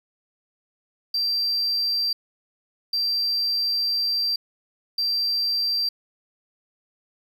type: tone bursts at uneven times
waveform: triangle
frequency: 4706 Hz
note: D8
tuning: 3 cents sharp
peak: -19 dBFS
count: 3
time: 1.14-2.13 / 2.93-4.36 / 4.98-5.89 s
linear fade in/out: 5 ms
effects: tanh soft clip ceiling -15 dBFS + 9-bit